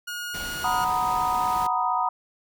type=tone; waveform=sawtooth; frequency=1437 Hz; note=F6; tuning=49 cents sharp; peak=-27 dBFS; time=0.07-0.85 s; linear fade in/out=10 ms
type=noise; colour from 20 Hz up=pink; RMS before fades=-37 dBFS; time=0.34-1.67 s; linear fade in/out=5 ms
type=chord; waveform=sine; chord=B major seventh; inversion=second; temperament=equal; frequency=740 / 932.3 / 987.8 / 1244.5 Hz; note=F#5 / A#5 / B5 / D#6; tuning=0 / 0 / 0 / 0 cents; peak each=-27 dBFS; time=0.64-2.09 s; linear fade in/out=5 ms
effects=none